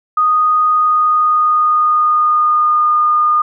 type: tone with pitch glide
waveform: sine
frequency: 1240 to 1219.4 Hz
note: D#6 to D#6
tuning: -6 to -35 cents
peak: -9 dBFS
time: 0.17-3.42 s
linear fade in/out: 5 ms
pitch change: -29 cents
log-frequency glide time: 0.69-2.91 s
effects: none